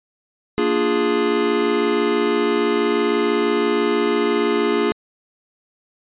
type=chord; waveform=square; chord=Bb dominant seventh; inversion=none; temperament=equal; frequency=233.1 / 293.7 / 349.2 / 415.3 Hz; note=Bb3 / D4 / F4 / Ab4; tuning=0 / 0 / 0 / 0 cents; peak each=-25 / -25 / -23 / -20 dBFS; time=0.58-4.92 s; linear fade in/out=0 ms; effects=resampled to 8000 Hz